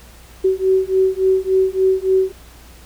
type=beating tone pair; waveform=sine; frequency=377.1 / 380.6 Hz; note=F#4 / F#4; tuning=+33 / +49 cents; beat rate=3.5 Hz; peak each=-16 dBFS; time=0.44-2.32 s; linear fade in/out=10 ms; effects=added 59 Hz sine -42 dBFS peak until 2.85 s + pink hiss -45 dBFS RMS until 2.85 s